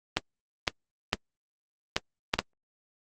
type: clicks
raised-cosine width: 0.2 ms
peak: -5 dBFS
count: 6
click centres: 0.17 / 0.678 / 1.131 / 1.965 / 2.339 / 2.39 s
effects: Opus 24 kbps